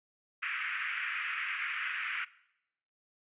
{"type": "band-pass noise", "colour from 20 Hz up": "white", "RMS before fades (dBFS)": -36, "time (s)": [0.42, 2.25], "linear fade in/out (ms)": 10, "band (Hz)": [1300, 2600], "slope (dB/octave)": 48, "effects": ["noise-tail reverb RT60 0.8 s tail -20 dB re dry", "resampled to 8000 Hz"]}